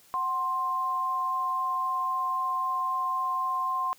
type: tone pair together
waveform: sine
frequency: 744 / 1052.2 Hz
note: F#5 / C6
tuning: +9 / +9 cents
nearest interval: tritone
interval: 600 cents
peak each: -36 / -26 dBFS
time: 0.14-3.93 s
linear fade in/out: 0 ms
effects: white hiss -58 dBFS RMS until 3.98 s